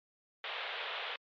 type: band-pass noise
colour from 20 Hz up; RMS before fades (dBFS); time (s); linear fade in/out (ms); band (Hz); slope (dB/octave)
white; -40; 0.44-1.16; 2; 450 to 3600; 48
effects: MP3 64 kbps